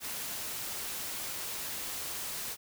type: noise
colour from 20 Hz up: white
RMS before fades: -38 dBFS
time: 0-2.57 s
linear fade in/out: 50 ms
effects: none